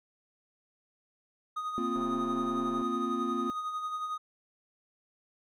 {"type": "tone with tremolo", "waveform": "triangle", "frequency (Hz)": 1244.5, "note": "D#6", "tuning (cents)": 0, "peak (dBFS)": -29, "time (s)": [1.56, 4.18], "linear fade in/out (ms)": 10, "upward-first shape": "sine", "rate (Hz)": 11, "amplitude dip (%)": 45}
{"type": "chord", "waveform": "triangle", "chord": "Bb suspended second", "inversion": "none", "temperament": "equal", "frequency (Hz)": [233.1, 261.6, 349.2], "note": ["Bb3", "C4", "F4"], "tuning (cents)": [0, 0, 0], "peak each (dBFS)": -33, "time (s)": [1.78, 3.5], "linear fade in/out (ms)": 0}
{"type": "click train", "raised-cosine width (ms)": 1, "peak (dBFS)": -31, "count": 115, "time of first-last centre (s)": [1.96, 2.817], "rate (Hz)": 133}
{"effects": []}